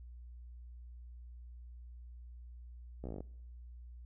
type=slowing click train; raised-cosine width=2 ms; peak=-30 dBFS; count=10; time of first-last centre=3.04-3.205 s; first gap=15 ms; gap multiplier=1.05; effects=noise-tail reverb RT60 0.9 s tail -25 dB re dry + added 60 Hz sine -48 dBFS peak until 4.05 s